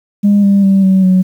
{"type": "tone with pitch steps", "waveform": "sine", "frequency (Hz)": [203.5, 198.85, 194.31, 189.87, 185.54], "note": ["G#3", "G3", "G3", "F#3", "F#3"], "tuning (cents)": [-35, 25, -15, 45, 5], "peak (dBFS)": -4, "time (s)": [0.23, 1.23], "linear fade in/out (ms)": 20, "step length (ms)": 200, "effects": ["tanh soft clip ceiling -3 dBFS", "7-bit"]}